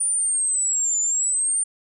sine linear two-way sweep, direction down then up, 9397 to 7030 to 9030 Hz, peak -19 dBFS, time 0-1.64 s, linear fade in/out 10 ms, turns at 1 s, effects none

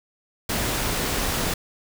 pink noise, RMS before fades -25 dBFS, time 0.49-1.54 s, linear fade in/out 5 ms, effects none

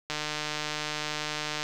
click train, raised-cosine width 0.2 ms, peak -14 dBFS, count 232, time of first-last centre 0.1-1.63 s, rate 151 Hz, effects none

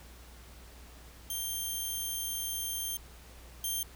5% pulse tone pair in turn, 3171 / 3171 Hz, G7 / G7, +19 / +19 cents, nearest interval unison, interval 0 cents, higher neither, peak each -25 / -23 dBFS, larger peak second, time 1.3-2.97 / 3.64-3.83 s, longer first, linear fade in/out 2 ms, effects added 60 Hz sine -51 dBFS peak until 3.95 s + pink hiss -55 dBFS RMS until 3.95 s

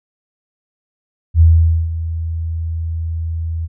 sine tone with ADSR envelope, 82 Hz, E2, 9 cents flat, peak -4 dBFS, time 1.34-3.68 s, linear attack 66 ms, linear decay 480 ms, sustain -14 dB, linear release 35 ms, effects none

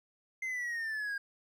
triangle exponential sweep, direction down, 2089 to 1609 Hz, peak -32 dBFS, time 0.42-1.18 s, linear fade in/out 5 ms, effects none

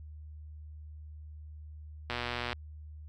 click train, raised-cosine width 0.3 ms, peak -18 dBFS, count 53, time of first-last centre 2.1-2.53 s, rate 121 Hz, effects added 76 Hz sine -44 dBFS peak until 3.08 s

